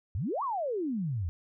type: exponential two-way sweep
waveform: sine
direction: up then down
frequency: 77.78 to 1171 to 77.78 Hz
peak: -29 dBFS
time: 0.15-1.29 s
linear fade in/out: 0 ms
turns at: 0.43 s
effects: none